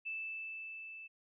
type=tone with level ramp; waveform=sine; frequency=2637 Hz; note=E7; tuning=in tune; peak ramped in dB=-37 to -47 dBFS; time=0.05-1.08 s; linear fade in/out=20 ms; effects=none